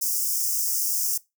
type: high-pass noise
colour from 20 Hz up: white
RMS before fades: -25 dBFS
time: 0.01-1.18 s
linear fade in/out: 10 ms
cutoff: 5100 Hz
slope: 96 dB/octave
effects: noise-tail reverb RT60 0.2 s tail -20 dB re dry